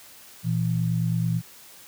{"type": "tone pair together", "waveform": "sine", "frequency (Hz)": [117.87, 167], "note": ["A#2", "E3"], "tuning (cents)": [20, 23], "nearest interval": "tritone", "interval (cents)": 603, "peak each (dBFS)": -24, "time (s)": [0.43, 1.42], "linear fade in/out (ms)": 50, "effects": ["white hiss -48 dBFS RMS until 1.87 s", "high-pass 60 Hz 12 dB/octave"]}